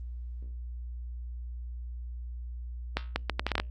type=accelerating click train; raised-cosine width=0.3 ms; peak=-11 dBFS; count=9; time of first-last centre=2.97-3.6 s; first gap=190 ms; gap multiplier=0.72; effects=added 60 Hz sine -36 dBFS peak until 3.7 s + Opus 32 kbps